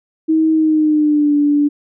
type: tone with pitch glide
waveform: sine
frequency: 317.7 to 291.3 Hz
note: D#4 to D4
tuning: +36 to -14 cents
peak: -10 dBFS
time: 0.28-1.69 s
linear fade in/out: 20 ms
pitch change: -150 cents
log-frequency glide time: 0.52-1.35 s
effects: none